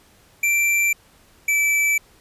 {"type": "tone pair in turn", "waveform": "square", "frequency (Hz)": [2349, 2315], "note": ["D7", "D7"], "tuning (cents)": [0, -25], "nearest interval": "unison", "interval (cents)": 25, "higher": "first", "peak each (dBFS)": -17, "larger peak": "neither", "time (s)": [[0.43, 0.93], [1.48, 1.98]], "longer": "neither", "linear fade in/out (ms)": 5, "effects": ["pink hiss -54 dBFS RMS until 2.2 s", "resampled to 32000 Hz"]}